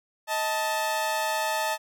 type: tone pair together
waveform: sawtooth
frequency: 630.8 / 880 Hz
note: D#5 / A5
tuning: +24 / 0 cents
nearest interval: tritone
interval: 576 cents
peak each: -26 / -23 dBFS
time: 0.27-1.78 s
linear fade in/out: 50 ms
effects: none